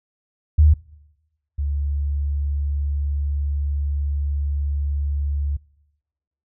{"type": "tone pair in turn", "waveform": "sine", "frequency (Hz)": [75.9, 71.64], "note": ["D#2", "D2"], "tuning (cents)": [-42, -42], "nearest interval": "minor second", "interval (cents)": 100, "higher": "first", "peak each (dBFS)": [-9, -20], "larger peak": "first", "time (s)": [[0.58, 0.74], [1.58, 5.57]], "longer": "second", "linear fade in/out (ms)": 10, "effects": ["noise-tail reverb RT60 1.0 s tail -24 dB re dry"]}